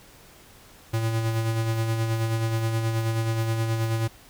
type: tone with tremolo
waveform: square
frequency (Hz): 112.8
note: A2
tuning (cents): +44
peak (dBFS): -22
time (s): 0.93-4.08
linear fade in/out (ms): 10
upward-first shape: sine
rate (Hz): 9.4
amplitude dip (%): 40
effects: pink hiss -51 dBFS RMS until 4.29 s